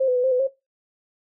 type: tone with pitch steps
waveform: sine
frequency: 530 / 502 / 496.3 / 524 / 501 / 538 Hz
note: C5 / B4 / B4 / C5 / B4 / C5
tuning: +22 / +28 / +8 / +2 / +25 / +48 cents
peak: -17 dBFS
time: 0-0.474 s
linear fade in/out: 10 ms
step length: 79 ms
effects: noise-tail reverb RT60 0.2 s tail -18 dB re dry